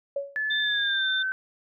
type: tone with exponential decay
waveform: sine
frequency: 560 Hz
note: C#5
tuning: 18 cents sharp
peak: -23 dBFS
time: 0.16-0.43 s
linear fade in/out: 5 ms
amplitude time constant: 58 ms
type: tone with pitch glide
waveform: sine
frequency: 1729 to 1531.5 Hz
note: A6 to G6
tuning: -31 to -41 cents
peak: -25 dBFS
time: 0.36-1.32 s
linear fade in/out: 0 ms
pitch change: -210 cents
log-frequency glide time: 0.6-1.09 s
type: tone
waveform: sine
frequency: 3574 Hz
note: A7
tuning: 26 cents sharp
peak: -26 dBFS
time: 0.5-1.23 s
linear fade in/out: 10 ms
effects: none